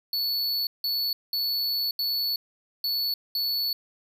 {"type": "tone bursts at uneven times", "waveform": "square", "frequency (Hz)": 4435, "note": "C#8", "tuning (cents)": 0, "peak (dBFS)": -25, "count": 6, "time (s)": [[0.13, 0.67], [0.84, 1.13], [1.33, 1.91], [1.99, 2.36], [2.84, 3.14], [3.35, 3.73]], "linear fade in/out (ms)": 2, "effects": []}